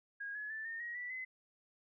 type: tone with pitch steps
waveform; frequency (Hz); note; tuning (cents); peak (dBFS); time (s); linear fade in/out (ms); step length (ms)
sine; 1637 / 1697.7 / 1760.6 / 1825.8 / 1893.5 / 1963.7 / 2036; G#6 / G#6 / A6 / A#6 / A#6 / B6 / C7; -25 / +38 / +1 / -36 / +27 / -10 / -48; -40; 0.2-1.25; 10; 150
effects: none